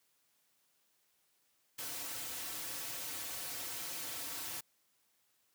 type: noise with comb filter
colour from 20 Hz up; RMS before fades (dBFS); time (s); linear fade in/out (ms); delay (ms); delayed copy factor
white; -42; 1.78-4.61; 10; 4.9; -0.95
effects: white hiss -75 dBFS RMS until 5.54 s + high-pass 100 Hz 12 dB/octave